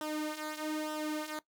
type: tone with flanger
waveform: sawtooth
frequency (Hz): 306.6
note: D#4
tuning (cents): -25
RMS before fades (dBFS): -37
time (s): 0.01-1.39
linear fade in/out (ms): 2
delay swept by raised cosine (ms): 0.44 to 3.64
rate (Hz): 1.1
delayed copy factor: -0.7
effects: noise-tail reverb RT60 0.1 s tail -18 dB re dry